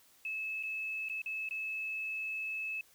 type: tone with dropouts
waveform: sine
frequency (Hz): 2600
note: E7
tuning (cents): -24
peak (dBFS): -35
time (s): 0.25-2.81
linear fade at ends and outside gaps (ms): 2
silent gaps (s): 0.628-0.634 / 1.087-1.097 / 1.218-1.26 / 1.489-1.509
effects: white hiss -64 dBFS RMS until 2.94 s